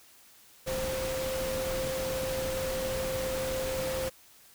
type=tone in noise; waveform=sine; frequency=523.3 Hz; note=C5; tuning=in tune; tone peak=-31 dBFS; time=0.66-4.1 s; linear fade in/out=20 ms; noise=pink; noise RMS=-36 dBFS; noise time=0.66-4.1 s; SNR=+2 dB; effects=white hiss -57 dBFS RMS until 4.54 s